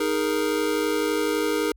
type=chord; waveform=square; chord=D# suspended fourth; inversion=none; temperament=just; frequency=311.1 / 414.8 / 466.7 Hz; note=D#4 / G#4 / A#4; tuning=0 / -2 / +2 cents; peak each=-27 dBFS; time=0-1.72 s; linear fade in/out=5 ms; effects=added 50 Hz sine -51 dBFS peak until 1.76 s